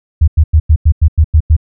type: tone bursts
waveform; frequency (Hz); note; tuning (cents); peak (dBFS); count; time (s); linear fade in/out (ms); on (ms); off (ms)
sine; 77.78; D#2; 0; -3; 9; 0.21-1.566; 10; 68; 93
effects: none